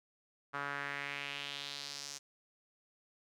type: tone with band-pass filter sweep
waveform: sawtooth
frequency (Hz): 141.9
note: C#3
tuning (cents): +41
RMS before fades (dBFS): -42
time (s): 0.53-2.19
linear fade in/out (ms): 20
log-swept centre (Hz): 1300 to 6200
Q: 2.7
effects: none